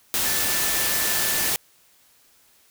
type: tone in noise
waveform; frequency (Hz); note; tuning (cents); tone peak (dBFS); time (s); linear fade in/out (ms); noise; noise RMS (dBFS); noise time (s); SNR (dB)
sine; 1760; A6; 0; -32; 0.25-1.5; 0; white; -23; 0.14-1.56; -12
effects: white hiss -58 dBFS RMS until 2.7 s